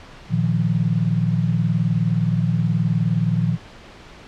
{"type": "chord", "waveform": "sine", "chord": "Bb suspended fourth", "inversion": "none", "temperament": "equal", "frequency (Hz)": [116.54, 155.56, 174.61], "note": ["Bb2", "Eb3", "F3"], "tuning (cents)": [0, 0, 0], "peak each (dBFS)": -21, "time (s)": [0.29, 3.58], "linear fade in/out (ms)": 50, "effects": ["pink hiss -42 dBFS RMS until 4.27 s", "low-pass 4000 Hz 12 dB/octave"]}